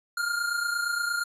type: tone pair together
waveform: square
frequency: 1400 / 1428.6 Hz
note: F6 / F6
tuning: +4 / +39 cents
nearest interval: unison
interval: 35 cents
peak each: -28 / -33 dBFS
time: 0.17-1.24 s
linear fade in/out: 5 ms
effects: resampled to 32000 Hz